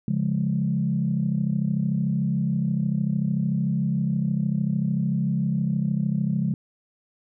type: chord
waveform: sine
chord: Db major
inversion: none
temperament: equal with one note detuned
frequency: 140.85 / 174.61 / 207.7 Hz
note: Db3 / F3 / Ab3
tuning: +28 / 0 / 0 cents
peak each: -25 dBFS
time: 0.08-6.54 s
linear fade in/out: 2 ms
effects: tanh soft clip ceiling -12 dBFS